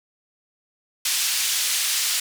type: band-pass noise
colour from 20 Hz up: pink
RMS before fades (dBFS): -23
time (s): 1.05-2.2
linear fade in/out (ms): 5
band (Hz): 3200 to 12000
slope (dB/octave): 12
effects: none